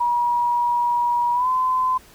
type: tone with pitch glide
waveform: sine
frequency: 960 to 1023 Hz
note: B5 to C6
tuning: -49 to -39 cents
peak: -17 dBFS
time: 0-1.98 s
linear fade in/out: 10 ms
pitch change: +110 cents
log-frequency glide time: 1.33-1.48 s
effects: pink hiss -49 dBFS RMS until 2.14 s